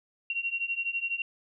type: beating tone pair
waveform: sine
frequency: 2740 / 2752 Hz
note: F7 / F7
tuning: -34 / -26 cents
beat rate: 12 Hz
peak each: -33 / -31 dBFS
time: 0.3-1.22 s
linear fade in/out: 2 ms
effects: none